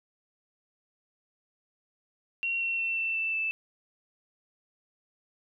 sine tone with pitch steps, 2739 / 2719 / 2698 / 2678 / 2658 / 2638 Hz, F7 / F7 / E7 / E7 / E7 / E7, -34 / -47 / +40 / +27 / +14 / +1 cents, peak -27 dBFS, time 2.43-3.51 s, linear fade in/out 0 ms, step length 180 ms, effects none

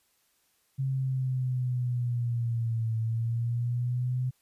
sine linear two-way sweep, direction down then up, 134.7 to 111.9 to 128 Hz, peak -26 dBFS, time 0.78-4.31 s, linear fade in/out 20 ms, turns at 2.97 s, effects white hiss -70 dBFS RMS until 4.41 s + resampled to 32000 Hz

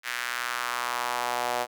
sawtooth tone with high-pass filter sweep, 121.9 Hz, B2, 22 cents flat, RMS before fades -30 dBFS, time 0.03-1.67 s, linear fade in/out 50 ms, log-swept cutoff 1800 to 660 Hz, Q 2.1, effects none

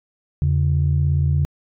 sine tone pair together, 84.1 / 141.31 Hz, E2 / C#3, +35 / +34 cents, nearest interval major sixth, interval 899 cents, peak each -17 dBFS, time 0.42-1.45 s, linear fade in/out 0 ms, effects tanh soft clip ceiling -9 dBFS

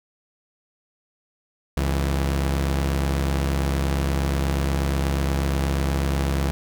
sawtooth tone pair together, 68.38 / 164.81 Hz, C#2 / E3, -23 / 0 cents, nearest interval octave + minor third, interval 1523 cents, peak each -17 / -25 dBFS, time 1.77-6.51 s, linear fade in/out 0 ms, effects none

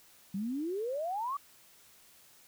sine exponential sweep, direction up, 186.5 to 1174.7 Hz, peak -32 dBFS, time 0.34-1.37 s, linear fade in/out 5 ms, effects white hiss -60 dBFS RMS until 2.47 s

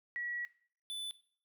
sine / square tone pair in turn, 1927 / 3493 Hz, B6 / A7, -43 / -13 cents, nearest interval minor seventh, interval 1030 cents, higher second, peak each -36 / -39 dBFS, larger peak first, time 0.16-0.45 / 0.9-1.11 s, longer first, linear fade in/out 0 ms, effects noise-tail reverb RT60 0.5 s tail -17 dB re dry

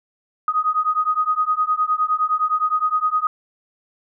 sine beating tone pair, 1244.5 / 1254.2 Hz, D#6 / D#6, 0 / +13 cents, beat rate 9.7 Hz, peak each -20 / -20 dBFS, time 0.48-3.27 s, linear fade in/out 2 ms, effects none

